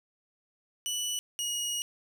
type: tone pair in turn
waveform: 20% pulse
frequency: 2960 / 2892 Hz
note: F#7 / F#7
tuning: 0 / -40 cents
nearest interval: unison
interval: 40 cents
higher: first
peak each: -25 dBFS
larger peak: neither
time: 0.86-1.19 / 1.39-1.82 s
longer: second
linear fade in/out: 0 ms
effects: none